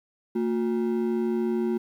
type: ring-modulated tone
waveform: triangle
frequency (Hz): 293.7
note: D4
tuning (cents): 0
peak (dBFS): -18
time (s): 0.35-1.78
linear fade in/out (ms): 10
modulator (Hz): 66.7
effects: 10-bit